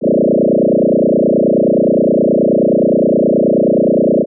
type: tone with frequency modulation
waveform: sine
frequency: 396.6 Hz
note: G4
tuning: 20 cents sharp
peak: -8 dBFS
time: 0.01-4.26 s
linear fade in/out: 50 ms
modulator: 29.5 Hz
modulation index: 7
effects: none